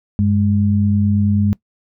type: tone pair together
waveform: sine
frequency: 97 / 206.2 Hz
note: G2 / G#3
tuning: -18 / -12 cents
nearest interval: octave + minor second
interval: 1306 cents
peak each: -15 dBFS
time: 0.19-1.53 s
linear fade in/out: 0 ms
effects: noise-tail reverb RT60 0.1 s tail -21 dB re dry